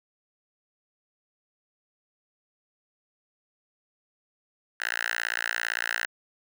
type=tone with high-pass filter; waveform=5% pulse; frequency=57.7 Hz; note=A#1; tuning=17 cents flat; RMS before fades=-30 dBFS; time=4.8-6.06 s; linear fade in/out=5 ms; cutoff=1600 Hz; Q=3.3; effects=none